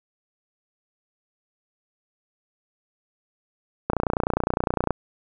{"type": "click train", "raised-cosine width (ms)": 1, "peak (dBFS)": -7, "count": 31, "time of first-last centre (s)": [3.9, 4.907], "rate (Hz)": 29.8, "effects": []}